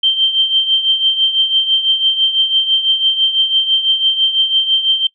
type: tone with tremolo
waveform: sine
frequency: 3136 Hz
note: G7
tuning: in tune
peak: -7 dBFS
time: 0.03-5.07 s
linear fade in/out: 5 ms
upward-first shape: triangle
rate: 6 Hz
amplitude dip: 75%
effects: noise-tail reverb RT60 0.1 s tail -21 dB re dry